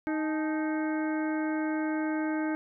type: harmonic tone with a mistuned harmonic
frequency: 311.1 Hz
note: D#4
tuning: in tune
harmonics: 1 / 2 / 3 / 4 / 5 / 6 / 7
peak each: -28 / -38 / -39 / -45 / -39 / -48 / -45 dBFS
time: 0.07-2.55 s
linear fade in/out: 0 ms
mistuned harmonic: 3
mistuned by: -120 cents
effects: none